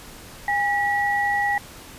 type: tone pair together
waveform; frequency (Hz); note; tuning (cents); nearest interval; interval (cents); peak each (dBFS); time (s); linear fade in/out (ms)
sine; 814.3 / 1933; G#5 / B6; -34 / -38; octave + minor third; 1496; -22; 0.48-1.58; 2
effects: pink hiss -42 dBFS RMS until 1.98 s + resampled to 32000 Hz